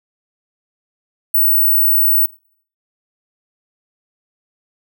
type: tone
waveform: sine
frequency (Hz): 15870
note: B9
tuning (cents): +7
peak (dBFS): -10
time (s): 1.34-2.26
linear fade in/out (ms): 5
effects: noise-tail reverb RT60 0.5 s tail -19 dB re dry